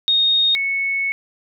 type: tone pair in turn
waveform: sine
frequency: 3712 / 2207 Hz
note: A#7 / C#7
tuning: -8 / -8 cents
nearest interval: major sixth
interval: 900 cents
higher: first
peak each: -13 / -18 dBFS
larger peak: first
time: 0.08-0.55 / 0.55-1.12 s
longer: second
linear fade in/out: 0 ms
effects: none